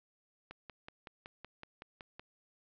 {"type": "click train", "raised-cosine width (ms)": 0.3, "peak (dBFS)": -30, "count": 10, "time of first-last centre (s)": [0.51, 2.195], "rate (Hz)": 5.34, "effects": ["low-pass 4000 Hz 12 dB/octave"]}